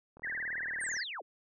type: click train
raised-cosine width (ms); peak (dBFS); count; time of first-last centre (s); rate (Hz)
1; -39; 32; 0.17-0.967; 38.9
type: tone with vibrato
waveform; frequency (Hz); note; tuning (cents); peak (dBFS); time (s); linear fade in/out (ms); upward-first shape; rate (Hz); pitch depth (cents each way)
sine; 1783; A6; +22; -34; 0.23-1.04; 10; triangle; 18; 260
type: linear sweep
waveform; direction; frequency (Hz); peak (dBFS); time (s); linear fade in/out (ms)
sine; down; 9200 to 246.9; -38; 0.8-1.22; 20
effects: none